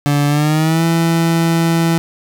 30% pulse tone with pitch glide, 144.5 to 165.99 Hz, D3 to E3, -28 to +12 cents, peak -9 dBFS, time 0.06-1.98 s, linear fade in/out 0 ms, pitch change +240 cents, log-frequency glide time 0.27-0.84 s, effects none

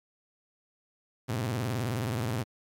sawtooth tone with vibrato, 116.54 Hz, A#2, in tune, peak -25 dBFS, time 1.28-2.44 s, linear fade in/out 20 ms, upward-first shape square, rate 19 Hz, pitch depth 180 cents each way, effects AAC 64 kbps

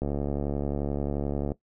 click train, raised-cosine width 2 ms, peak -16 dBFS, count 108, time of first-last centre 0.02-1.519 s, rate 71.4 Hz, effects noise-tail reverb RT60 0.1 s tail -17 dB re dry

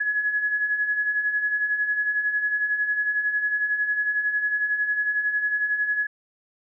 sine beating tone pair, 1680 / 1691 Hz, G#6 / G#6, +19 / +31 cents, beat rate 11 Hz, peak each -30 / -22 dBFS, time 0-6.07 s, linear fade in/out 10 ms, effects none

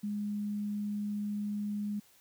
sine tone, 206.8 Hz, G#3, 7 cents flat, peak -32 dBFS, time 0.03-2 s, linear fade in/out 10 ms, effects white hiss -63 dBFS RMS until 2.2 s

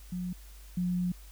sine tone pair in turn, 180 / 179.09 Hz, F#3 / F3, -47 / +44 cents, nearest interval unison, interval 9 cents, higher first, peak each -32 / -27 dBFS, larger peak second, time 0.12-0.33 / 0.77-1.12 s, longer second, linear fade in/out 5 ms, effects added 50 Hz sine -47 dBFS peak until 1.31 s + white hiss -57 dBFS RMS until 1.31 s

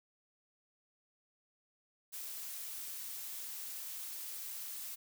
blue noise, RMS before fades -44 dBFS, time 2.12-4.96 s, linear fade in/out 20 ms, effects none

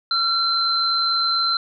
sine tone pair together, 1361 / 4088 Hz, F6 / C8, -45 / -41 cents, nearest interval octave + perfect fifth, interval 1904 cents, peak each -22 / -19 dBFS, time 0.11-1.57 s, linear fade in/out 2 ms, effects none

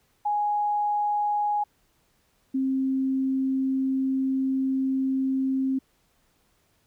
sine tone pair in turn, 830.6 / 265.4 Hz, G#5 / C4, 0 / +25 cents, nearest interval octave + minor sixth, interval 1975 cents, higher first, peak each -22 dBFS, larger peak neither, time 0.25-1.64 / 2.54-5.79 s, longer second, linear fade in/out 10 ms, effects pink hiss -67 dBFS RMS until 6.86 s

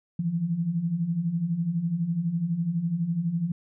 sine beating tone pair, 160 / 172 Hz, D#3 / F3, +49 / -26 cents, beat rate 12 Hz, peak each -31 / -25 dBFS, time 0.19-3.52 s, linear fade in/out 5 ms, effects none

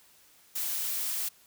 blue noise, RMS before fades -32 dBFS, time 0.55-1.29 s, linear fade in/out 10 ms, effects white hiss -60 dBFS RMS until 1.46 s

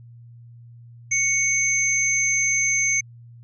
sine tone pair together, 2217 / 6271 Hz, C#7 / G8, 0 / 0 cents, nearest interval octave + tritone, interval 1800 cents, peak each -21 dBFS, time 1.11-3.01 s, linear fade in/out 10 ms, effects added 118 Hz sine -42 dBFS peak until 3.43 s

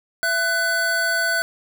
square tone pair together, 671.4 / 1495 Hz, E5 / F#6, +32 / +17 cents, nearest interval octave + major second, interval 1385 cents, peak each -27 / -20 dBFS, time 0.23-1.42 s, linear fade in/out 0 ms, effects none

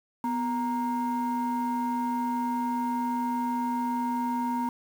sine tone pair together, 247 / 933.6 Hz, B3 / A#5, 0 / +2 cents, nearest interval octave + major seventh, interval 2302 cents, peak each -27 dBFS, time 0.24-4.69 s, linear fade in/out 2 ms, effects tanh soft clip ceiling -22 dBFS + 8-bit

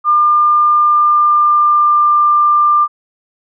sine tone with pitch glide, 1200 to 1191.7 Hz, D6 to D6, +37 to +25 cents, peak -7 dBFS, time 0.04-2.88 s, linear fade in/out 50 ms, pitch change -12 cents, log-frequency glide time 0.77-2.31 s, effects none

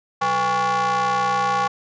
square ring-modulated tone, 155.56 Hz, D#3, in tune, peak -16 dBFS, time 0.21-1.68 s, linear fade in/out 10 ms, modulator 964 Hz, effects resampled to 16000 Hz

